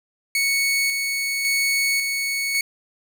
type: tone with tremolo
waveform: sawtooth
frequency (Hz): 2217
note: C#7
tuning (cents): 0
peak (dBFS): -15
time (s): 0.35-2.61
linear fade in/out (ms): 2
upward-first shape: square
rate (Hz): 0.91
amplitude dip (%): 35
effects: none